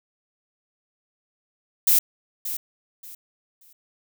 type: noise with echo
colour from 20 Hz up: violet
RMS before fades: -17 dBFS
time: 1.87-1.99 s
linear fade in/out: 5 ms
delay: 580 ms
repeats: 3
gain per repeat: -12 dB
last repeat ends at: 3.73 s
effects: none